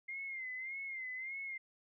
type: tone with vibrato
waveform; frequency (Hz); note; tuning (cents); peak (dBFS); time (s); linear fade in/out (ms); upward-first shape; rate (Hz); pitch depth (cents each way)
sine; 2100; C7; +6; -40; 0.08-1.58; 10; sine; 1.7; 75
effects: none